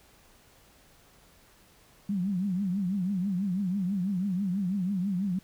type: tone with vibrato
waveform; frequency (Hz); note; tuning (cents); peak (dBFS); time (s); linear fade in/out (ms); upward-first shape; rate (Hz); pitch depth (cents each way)
sine; 190; F#3; +46; -26; 2.09-5.39; 5; triangle; 6.1; 170
effects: pink hiss -59 dBFS RMS until 5.43 s